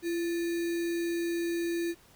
sine tone with sample-and-hold, 339.5 Hz, F4, 49 cents flat, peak -28 dBFS, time 0.02-1.95 s, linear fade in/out 50 ms, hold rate 2100 Hz, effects pink hiss -59 dBFS RMS until 2.15 s

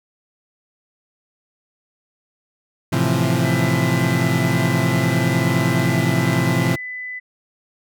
30% pulse chord, F major seventh, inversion first, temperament equal, 110 / 130.81 / 164.81 / 174.61 Hz, A2 / C3 / E3 / F3, 0 / 0 / 0 / 0 cents, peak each -21 / -17 / -20 / -20 dBFS, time 2.92-6.76 s, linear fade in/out 10 ms
sine tone, 2001 Hz, B6, 22 cents sharp, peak -27 dBFS, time 3.44-7.2 s, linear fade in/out 20 ms
effects none

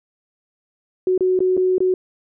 sine tone with dropouts, 370 Hz, F#4, in tune, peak -14 dBFS, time 1.07-1.94 s, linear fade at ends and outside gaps 2 ms, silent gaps 1.178-1.207 / 1.391-1.404 / 1.568-1.575 / 1.782-1.804 s, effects none

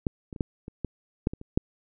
clicks, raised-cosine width 3 ms, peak -12 / -25 / -27 / -12 / -25 / -16 / -10 / -22 / -28 / -8 dBFS, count 10, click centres 0.068 / 0.328 / 0.362 / 0.408 / 0.681 / 0.847 / 1.271 / 1.335 / 1.414 / 1.575 s, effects none

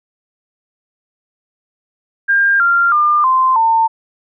sine tone with pitch steps, 1603 / 1387.5 / 1200.9 / 1039.4 / 899.7 Hz, G6 / F6 / D6 / C6 / A5, +38 / -12 / +38 / -12 / +38 cents, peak -9 dBFS, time 2.28-3.88 s, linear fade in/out 20 ms, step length 320 ms, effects none

